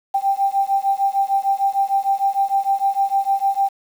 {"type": "beating tone pair", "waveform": "sine", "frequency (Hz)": [784, 790.6], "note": ["G5", "G5"], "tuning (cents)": [0, 15], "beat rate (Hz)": 6.6, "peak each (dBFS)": -19, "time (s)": [0.14, 3.69], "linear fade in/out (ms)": 10, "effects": ["7-bit"]}